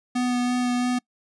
square tone with vibrato, 246.9 Hz, B3, in tune, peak -22 dBFS, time 0.15-0.99 s, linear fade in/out 10 ms, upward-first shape sine, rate 3 Hz, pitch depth 11 cents each way, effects noise-tail reverb RT60 0.1 s tail -25 dB re dry + resampled to 22050 Hz

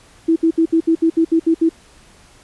sine tone bursts, 327.1 Hz, E4, 13 cents flat, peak -10 dBFS, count 10, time 0.28-1.693 s, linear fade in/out 10 ms, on 81 ms, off 67 ms, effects pink hiss -48 dBFS RMS until 2.43 s + resampled to 24000 Hz

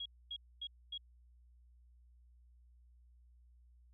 sine tone bursts, 3300 Hz, G#7, 12 cents flat, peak -40 dBFS, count 4, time 0-0.978 s, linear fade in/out 5 ms, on 57 ms, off 250 ms, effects added 60 Hz sine -61 dBFS peak until 3.93 s

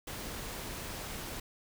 pink noise, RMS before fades -41 dBFS, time 0.07-1.4 s, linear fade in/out 5 ms, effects none

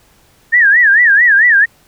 sine tone with vibrato, 1767 Hz, A6, 7 cents sharp, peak -5 dBFS, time 0.52-1.66 s, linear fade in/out 20 ms, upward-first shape sine, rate 4.5 Hz, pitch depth 190 cents each way, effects pink hiss -50 dBFS RMS until 1.87 s

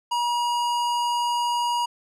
square tone with low-pass filter, 957 Hz, A#5, 45 cents sharp, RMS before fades -24 dBFS, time 0.11-1.86 s, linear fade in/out 10 ms, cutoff 9100 Hz, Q 0.62, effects none

